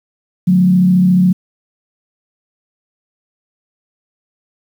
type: tone with frequency modulation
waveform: sine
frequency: 182.4 Hz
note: F#3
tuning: 24 cents flat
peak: -7 dBFS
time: 0.47-1.33 s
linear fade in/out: 10 ms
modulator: 34.2 Hz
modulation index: 0.47
effects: 7-bit